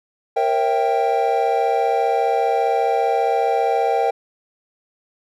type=chord; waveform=triangle; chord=A# diminished seventh; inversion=none; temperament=equal with one note detuned; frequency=466.2 / 541.1 / 659.3 / 784 Hz; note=A#4 / C#5 / E5 / G5; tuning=0 / -42 / 0 / 0 cents; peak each=-19 / -23 / -22 / -17 dBFS; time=0.36-4.11 s; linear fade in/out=10 ms; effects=none